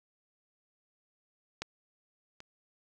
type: clicks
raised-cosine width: 0.2 ms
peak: -18 / -30 dBFS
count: 2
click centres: 1.62 / 2.404 s
effects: none